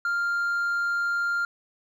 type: tone with hard clipping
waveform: sine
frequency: 1396.9 Hz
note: F6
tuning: in tune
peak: -24 dBFS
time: 0.05-1.45 s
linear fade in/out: 2 ms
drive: 2 dB
effects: none